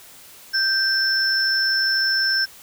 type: tone pair together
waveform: sine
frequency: 1568 / 5334 Hz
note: G6 / E8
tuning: 0 / +20 cents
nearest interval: octave + major sixth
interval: 2120 cents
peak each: -20 dBFS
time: 0.53-2.46 s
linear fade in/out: 20 ms
effects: white hiss -45 dBFS RMS until 2.62 s